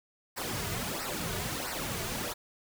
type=noise with flanger; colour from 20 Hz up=pink; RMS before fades=-35 dBFS; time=0.36-2.34 s; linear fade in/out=20 ms; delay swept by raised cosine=0.29 to 3.79 ms; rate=1.5 Hz; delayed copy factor=-0.75; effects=none